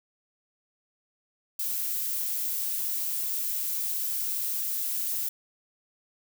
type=noise; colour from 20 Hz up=violet; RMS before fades=-30 dBFS; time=1.59-5.29 s; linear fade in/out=5 ms; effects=none